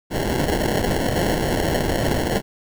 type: noise with sample-and-hold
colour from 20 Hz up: white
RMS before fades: -21 dBFS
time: 0.1-2.42 s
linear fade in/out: 50 ms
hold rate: 1225 Hz
effects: none